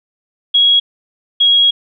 sine tone pair in turn, 3315 / 3303 Hz, G#7 / G#7, -4 / -10 cents, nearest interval unison, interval 6 cents, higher first, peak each -7 dBFS, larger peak neither, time 0.54-0.8 / 1.4-1.71 s, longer second, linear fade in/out 10 ms, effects none

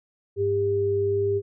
sine tone pair together, 99.8 / 399.6 Hz, G2 / G4, +32 / +33 cents, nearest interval 2 octaves, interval 2401 cents, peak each -29 / -21 dBFS, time 0.36-1.42 s, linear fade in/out 50 ms, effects none

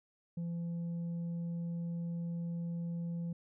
sine tone with tanh clipping, 170 Hz, F3, 46 cents flat, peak -36 dBFS, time 0.37-3.33 s, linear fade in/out 5 ms, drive 3 dB, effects none

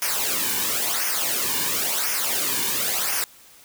white noise with flanger, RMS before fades -24 dBFS, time 0.02-3.24 s, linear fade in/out 0 ms, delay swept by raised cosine 0.25 to 1.55 ms, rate 0.96 Hz, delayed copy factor -0.7, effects white hiss -50 dBFS RMS until 3.64 s

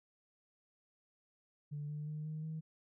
sine tone with pitch steps, 146.83 / 149.57 / 152.36 / 155.2 / 158.1 Hz, D3 / D3 / D#3 / D#3 / D#3, 0 / +32 / -36 / -4 / +28 cents, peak -38 dBFS, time 1.71-2.61 s, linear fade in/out 20 ms, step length 180 ms, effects tanh soft clip ceiling -35 dBFS

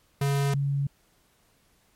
square / sine tone pair in turn, 140.1 / 140.1 Hz, C#3 / C#3, +19 / +19 cents, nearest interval unison, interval 0 cents, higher neither, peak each -23 dBFS, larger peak neither, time 0.21-0.54 / 0.54-0.87 s, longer neither, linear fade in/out 5 ms, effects pink hiss -65 dBFS RMS until 1.95 s + MP3 64 kbps

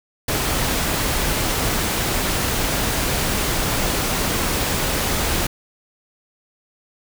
pink noise, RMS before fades -21 dBFS, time 0.28-5.47 s, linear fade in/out 5 ms, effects none

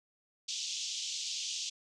white band-pass noise, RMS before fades -38 dBFS, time 0.48-1.7 s, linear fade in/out 10 ms, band 2800 to 6900 Hz, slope 48 dB/octave, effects none

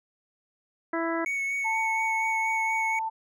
harmonic tone, 331.2 Hz, E4, 8 cents sharp, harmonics 1 / 2 / 3 / 4 / 5 / 6, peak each -29 / -32 / -34 / -35 / -36 / -37 dBFS, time 0.93-1.25 s, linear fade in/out 5 ms
triangle tone with vibrato, 2217 Hz, C#7, in tune, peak -25 dBFS, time 1.26-2.99 s, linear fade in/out 2 ms, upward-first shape sine, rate 4.2 Hz, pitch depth 15 cents each way
sine tone, 890 Hz, A5, 20 cents sharp, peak -27 dBFS, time 1.64-3.1 s, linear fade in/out 20 ms
effects none

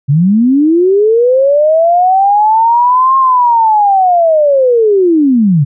sine linear two-way sweep, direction up then down, 131.9 to 1073 to 131.9 Hz, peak -5 dBFS, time 0.08-5.65 s, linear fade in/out 20 ms, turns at 3.17 s, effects none

